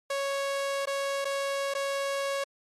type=tone with dropouts; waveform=sawtooth; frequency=554 Hz; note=C#5; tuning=1 cent flat; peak=-24 dBFS; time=0.1-2.44 s; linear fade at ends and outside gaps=5 ms; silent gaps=0.856-0.871 / 1.246-1.252 / 1.739-1.749 s; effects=low-pass 10000 Hz 12 dB/octave + MP3 64 kbps